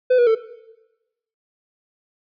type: tone with pitch steps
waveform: triangle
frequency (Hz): 505 / 482.5 / 445.4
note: B4 / B4 / A4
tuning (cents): +39 / -40 / +21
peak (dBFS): -10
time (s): 0.1-0.352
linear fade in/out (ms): 10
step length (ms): 84
effects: noise-tail reverb RT60 1.0 s tail -17 dB re dry + resampled to 11025 Hz